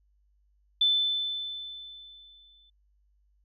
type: tone with exponential decay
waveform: sine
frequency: 3520 Hz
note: A7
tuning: in tune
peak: -19 dBFS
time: 0.81-2.7 s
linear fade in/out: 5 ms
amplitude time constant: 410 ms
effects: added 50 Hz sine -64 dBFS peak until 3.44 s

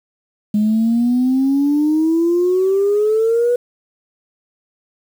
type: exponential sweep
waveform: sine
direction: up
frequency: 207.7 to 491.3 Hz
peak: -11 dBFS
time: 0.54-3.56 s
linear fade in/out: 5 ms
effects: tanh soft clip ceiling -8 dBFS + 7-bit

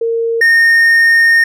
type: tone pair in turn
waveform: sine / triangle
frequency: 459.5 / 1838 Hz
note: A#4 / A#6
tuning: -25 / -25 cents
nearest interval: 2 octaves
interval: 2400 cents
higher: second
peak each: -12 / -4 dBFS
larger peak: second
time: 0.01-0.41 / 0.41-1.44 s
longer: second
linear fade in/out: 5 ms
effects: none

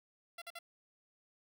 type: tone bursts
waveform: 10% pulse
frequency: 682 Hz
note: F5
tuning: 41 cents flat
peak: -36 dBFS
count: 3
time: 0.38-0.59 s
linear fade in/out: 5 ms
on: 38 ms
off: 48 ms
effects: none

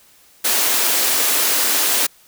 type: high-pass noise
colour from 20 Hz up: white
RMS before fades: -17 dBFS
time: 0.44-2.07 s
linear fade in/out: 10 ms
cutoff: 240 Hz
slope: 48 dB/octave
effects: white hiss -51 dBFS RMS until 2.27 s

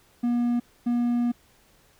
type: tone bursts at uneven times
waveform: triangle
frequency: 240 Hz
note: B3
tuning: 49 cents flat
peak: -19 dBFS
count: 2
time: 0.23-0.6 / 0.86-1.32 s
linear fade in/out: 10 ms
effects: pink hiss -60 dBFS RMS until 1.99 s

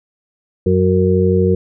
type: harmonic tone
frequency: 92.5 Hz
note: F#2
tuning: in tune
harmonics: 1 / 2 / 4 / 5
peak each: -16 / -16 / -16 / -16 dBFS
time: 0.66-1.55 s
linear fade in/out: 5 ms
effects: none

